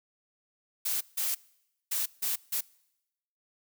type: noise bursts at uneven times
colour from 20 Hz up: blue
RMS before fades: -30 dBFS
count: 5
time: 0.85-1.01 / 1.17-1.35 / 1.91-2.06 / 2.22-2.36 / 2.52-2.61 s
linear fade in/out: 10 ms
effects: noise-tail reverb RT60 0.9 s tail -24 dB re dry